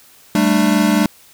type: chord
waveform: square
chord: G suspended second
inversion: none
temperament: equal with one note detuned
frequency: 196 / 220 / 297.9 Hz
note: G3 / A3 / D4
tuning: 0 / 0 / +25 cents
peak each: -17 dBFS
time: 0.35-1.06 s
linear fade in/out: 2 ms
effects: white hiss -47 dBFS RMS until 1.33 s